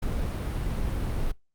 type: noise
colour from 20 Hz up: brown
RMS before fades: -28 dBFS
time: 0.02-1.32 s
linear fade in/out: 10 ms
effects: noise-tail reverb RT60 0.2 s tail -24 dB re dry + Opus 48 kbps